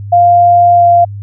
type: tone with pitch glide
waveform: sine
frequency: 698.5 to 692.9 Hz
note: F5 to F5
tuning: 0 to -14 cents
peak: -3 dBFS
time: 0.12-1.05 s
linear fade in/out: 10 ms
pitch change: -14 cents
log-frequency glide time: 0.75-0.84 s
effects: added 101 Hz sine -21 dBFS peak until 1.22 s

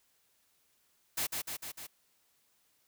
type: noise with echo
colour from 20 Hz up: white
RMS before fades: -33 dBFS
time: 1.17-1.27 s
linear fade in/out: 10 ms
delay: 150 ms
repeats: 4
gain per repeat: -3 dB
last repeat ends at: 1.87 s
effects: white hiss -72 dBFS RMS until 2.87 s

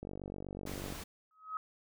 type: click train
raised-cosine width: 2 ms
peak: -29 dBFS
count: 44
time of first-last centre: 0.03-0.924 s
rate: 48.1 Hz
type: noise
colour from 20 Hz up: pink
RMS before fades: -45 dBFS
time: 0.66-1.04 s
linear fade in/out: 10 ms
type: tone with exponential growth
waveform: sine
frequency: 1272 Hz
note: D#6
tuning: 38 cents sharp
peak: -32 dBFS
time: 1.31-1.57 s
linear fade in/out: 1 ms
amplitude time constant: 55 ms
effects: none

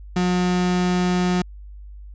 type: tone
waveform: 35% pulse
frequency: 180 Hz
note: F#3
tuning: 47 cents flat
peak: -16 dBFS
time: 0.16-1.42 s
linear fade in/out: 5 ms
effects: added 50 Hz sine -36 dBFS peak until 2.14 s + resampled to 16000 Hz

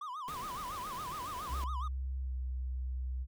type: tone with vibrato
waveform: triangle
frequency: 1108.7 Hz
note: C#6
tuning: in tune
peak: -37 dBFS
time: 0.01-1.88 s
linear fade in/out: 5 ms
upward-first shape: sine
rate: 7.2 Hz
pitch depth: 220 cents each way
type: noise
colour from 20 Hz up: pink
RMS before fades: -47 dBFS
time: 0.28-1.64 s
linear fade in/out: 0 ms
type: tone with pitch glide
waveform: sine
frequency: 65.41 to 63.69 Hz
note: C2 to C2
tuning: 0 to -46 cents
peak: -34 dBFS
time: 1.48-3.27 s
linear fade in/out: 50 ms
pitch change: -46 cents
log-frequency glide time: 2.22-2.34 s
effects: none

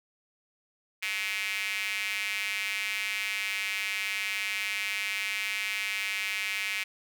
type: tone with high-pass filter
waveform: square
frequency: 100.2 Hz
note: G2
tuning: 38 cents sharp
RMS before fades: -32 dBFS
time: 1.02-6.84 s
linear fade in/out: 10 ms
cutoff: 2300 Hz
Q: 4.7
effects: none

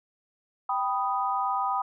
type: chord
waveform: sine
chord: G augmented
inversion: none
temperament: equal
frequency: 784 / 987.8 / 1244.5 Hz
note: G5 / B5 / D#6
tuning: 0 / 0 / 0 cents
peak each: -29 dBFS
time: 0.69-1.82 s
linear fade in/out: 5 ms
effects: none

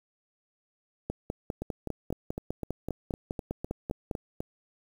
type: two click trains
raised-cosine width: 2 ms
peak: -20 / -18 dBFS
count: 12 / 16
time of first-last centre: 1.62-4.405 / 1.1-4.112 s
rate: 3.95 / 4.98 Hz
effects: 8-bit

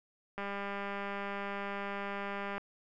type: click train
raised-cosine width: 0.5 ms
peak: -24 dBFS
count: 441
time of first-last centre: 0.38-2.58 s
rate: 200 Hz
effects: none

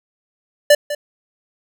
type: tone with echo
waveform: square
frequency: 587.3 Hz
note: D5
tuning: in tune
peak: -7 dBFS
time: 0.7-0.75 s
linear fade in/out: 5 ms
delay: 200 ms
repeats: 1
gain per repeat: -14 dB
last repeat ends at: 0.95 s
effects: none

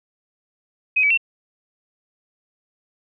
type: tone with pitch steps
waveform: sine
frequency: 2523 / 2289 / 2708 Hz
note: D#7 / D7 / E7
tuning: +23 / -45 / +46 cents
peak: -14 dBFS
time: 0.96-1.176 s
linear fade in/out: 10 ms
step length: 72 ms
effects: none

